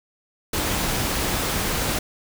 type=noise; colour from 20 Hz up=pink; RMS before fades=-24 dBFS; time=0.53-1.99 s; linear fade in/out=5 ms; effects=none